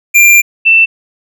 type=tone pair in turn; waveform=square / sine; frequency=2380 / 2671 Hz; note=D7 / E7; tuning=+22 / +22 cents; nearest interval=major second; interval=200 cents; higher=second; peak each=-3 dBFS; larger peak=neither; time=0.14-0.42 / 0.65-0.86 s; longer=first; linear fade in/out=20 ms; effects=none